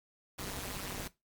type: noise with amplitude modulation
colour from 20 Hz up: pink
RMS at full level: -36 dBFS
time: 0.38-1.08 s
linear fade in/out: 10 ms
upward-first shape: sine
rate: 196 Hz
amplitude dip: 100%
effects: noise-tail reverb RT60 0.2 s tail -18 dB re dry + MP3 96 kbps